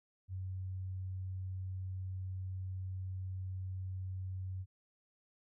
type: tone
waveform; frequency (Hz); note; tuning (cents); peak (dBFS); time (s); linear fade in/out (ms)
sine; 93.6; F#2; +20; -38; 0.28-4.66; 50
effects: none